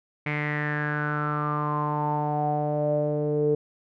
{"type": "tone with low-pass filter sweep", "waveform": "sawtooth", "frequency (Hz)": 149, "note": "D3", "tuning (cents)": 25, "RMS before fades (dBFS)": -26, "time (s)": [0.26, 3.55], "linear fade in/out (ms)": 5, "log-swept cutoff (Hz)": [2200, 440], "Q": 8.5, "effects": []}